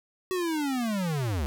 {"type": "linear sweep", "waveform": "square", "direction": "down", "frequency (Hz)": [377.7, 64.1], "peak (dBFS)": -27, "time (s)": [0.31, 1.46], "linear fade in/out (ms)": 0, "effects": []}